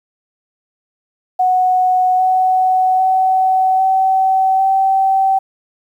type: tone with pitch steps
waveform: sine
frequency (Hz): 738 / 746.1 / 754.4 / 762.7 / 771.1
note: F#5 / F#5 / F#5 / G5 / G5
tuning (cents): -5 / +14 / +33 / -48 / -29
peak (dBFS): -10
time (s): 1.39-5.39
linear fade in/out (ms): 10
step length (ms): 800
effects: 8-bit